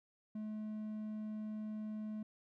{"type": "tone", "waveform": "triangle", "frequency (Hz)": 214.5, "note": "A3", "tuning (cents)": -44, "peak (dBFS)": -38, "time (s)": [0.35, 2.23], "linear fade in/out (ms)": 5, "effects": []}